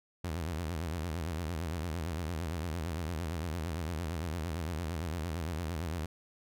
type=tone with vibrato; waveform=sawtooth; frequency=82.41 Hz; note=E2; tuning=in tune; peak=-30 dBFS; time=0.24-6.06 s; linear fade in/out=5 ms; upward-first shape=sine; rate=8.8 Hz; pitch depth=160 cents each way; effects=none